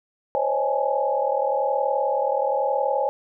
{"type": "tone cluster", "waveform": "sine", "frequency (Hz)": [513, 552, 623, 824, 865], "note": ["C5", "C#5", "D#5", "G#5", "A5"], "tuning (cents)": [-34, -7, 2, -14, -30], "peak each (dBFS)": [-27, -24, -29, -25, -30], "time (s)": [0.35, 3.09], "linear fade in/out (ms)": 0, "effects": []}